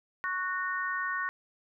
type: chord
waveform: sine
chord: F# major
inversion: second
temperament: equal with one note detuned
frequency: 1108.7 / 1480 / 1840 Hz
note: C#6 / F#6 / A#6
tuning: 0 / 0 / -23 cents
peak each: -34 dBFS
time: 0.24-1.29 s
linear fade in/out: 0 ms
effects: none